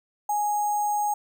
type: tone with sample-and-hold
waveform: sine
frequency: 830.6 Hz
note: G#5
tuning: in tune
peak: -22 dBFS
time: 0.29-1.14 s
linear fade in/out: 5 ms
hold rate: 7350 Hz
effects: none